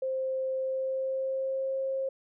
sine tone with pitch glide, 525 to 534.5 Hz, C5 to C5, +6 to +37 cents, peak -28 dBFS, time 0.02-2.09 s, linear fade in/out 5 ms, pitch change +31 cents, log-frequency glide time 0.56-1.76 s, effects none

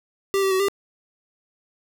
square tone with pitch steps, 392.6 / 386.4 / 377.1 / 397.9 Hz, G4 / G4 / F#4 / G4, +3 / -25 / +33 / +26 cents, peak -19 dBFS, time 0.34-0.684 s, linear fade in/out 0 ms, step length 86 ms, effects none

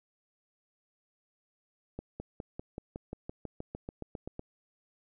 accelerating click train, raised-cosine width 2 ms, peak -25 dBFS, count 16, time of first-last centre 1.99-4.394 s, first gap 210 ms, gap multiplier 0.96, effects none

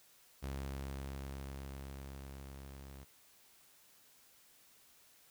sawtooth tone with level ramp, 68 Hz, C#2, 33 cents flat, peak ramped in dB -35 to -46 dBFS, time 0.42-3.05 s, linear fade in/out 20 ms, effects white hiss -65 dBFS RMS until 5.3 s

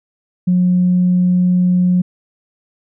sine tone, 180.2 Hz, F#3, 45 cents flat, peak -9 dBFS, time 0.47-2.02 s, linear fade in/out 10 ms, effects tanh soft clip ceiling -5 dBFS

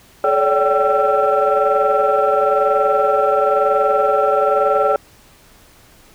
sine tone cluster, 428.6 / 560 / 581 / 774 / 1344 Hz, A4 / C#5 / D5 / G5 / E6, -45 / +18 / -19 / -22 / +33 cents, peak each -18 dBFS, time 0.24-4.96 s, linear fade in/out 2 ms, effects tanh soft clip ceiling -5 dBFS + pink hiss -48 dBFS RMS until 6.14 s

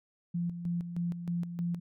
sine tone with tremolo, 172.6 Hz, F3, 20 cents flat, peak -29 dBFS, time 0.34-1.8 s, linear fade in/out 10 ms, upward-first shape square, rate 3.2 Hz, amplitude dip 60%, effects none

